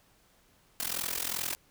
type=noise with amplitude modulation; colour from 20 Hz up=white; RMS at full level=-30 dBFS; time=0.8-1.55 s; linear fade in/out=0 ms; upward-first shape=sine; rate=42.7 Hz; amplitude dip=90%; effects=pink hiss -65 dBFS RMS until 1.7 s